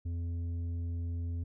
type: tone with tanh clipping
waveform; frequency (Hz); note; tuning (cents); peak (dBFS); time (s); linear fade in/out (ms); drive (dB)
triangle; 85.3; F2; -40; -34; 0.05-1.44; 10; 11
effects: none